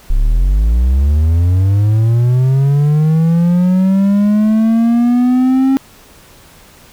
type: linear sweep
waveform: triangle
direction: up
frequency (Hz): 30.79 to 270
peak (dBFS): -6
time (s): 0.1-5.77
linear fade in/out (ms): 0
effects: pink hiss -42 dBFS RMS until 6.92 s